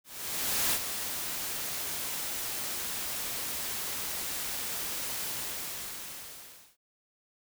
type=noise with ADSR envelope; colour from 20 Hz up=white; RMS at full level=-27 dBFS; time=0.04-6.77 s; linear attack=680 ms; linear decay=69 ms; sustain=-8 dB; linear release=1500 ms; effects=none